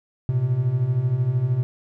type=beating tone pair; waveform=triangle; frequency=115.6 / 128.6 Hz; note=A#2 / C3; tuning=-14 / -30 cents; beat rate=13 Hz; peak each=-23 / -18 dBFS; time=0.29-1.63 s; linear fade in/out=0 ms; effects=none